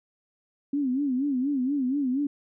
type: tone with vibrato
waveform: sine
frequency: 269.5 Hz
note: C#4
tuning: 49 cents flat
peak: -23 dBFS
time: 0.73-2.27 s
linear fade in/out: 5 ms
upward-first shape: sine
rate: 4.2 Hz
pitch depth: 140 cents each way
effects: none